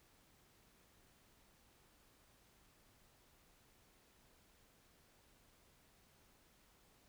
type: silence
effects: pink hiss -70 dBFS RMS until 7.08 s